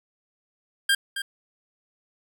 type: tone with echo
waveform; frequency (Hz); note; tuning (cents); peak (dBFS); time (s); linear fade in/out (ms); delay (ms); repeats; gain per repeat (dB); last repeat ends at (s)
25% pulse; 1599; G6; +34; -14; 0.89-0.95; 5; 270; 1; -10; 1.22
effects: none